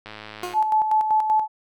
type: click train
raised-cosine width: 0.3 ms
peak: -21 dBFS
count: 52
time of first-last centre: 0.06-0.537 s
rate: 107 Hz
type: tone with exponential decay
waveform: 20% pulse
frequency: 358.3 Hz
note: F4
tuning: 44 cents sharp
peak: -20 dBFS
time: 0.43-0.76 s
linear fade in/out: 2 ms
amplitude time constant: 70 ms
type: tone with tremolo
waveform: sine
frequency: 865 Hz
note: A5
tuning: 30 cents flat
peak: -15 dBFS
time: 0.53-1.48 s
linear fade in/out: 50 ms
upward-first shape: square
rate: 5.2 Hz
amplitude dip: 50%
effects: none